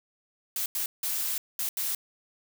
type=noise bursts at uneven times; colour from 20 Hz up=blue; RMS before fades=-30 dBFS; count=5; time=0.56-0.66 / 0.75-0.86 / 1.03-1.38 / 1.59-1.69 / 1.77-1.95 s; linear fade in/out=2 ms; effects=none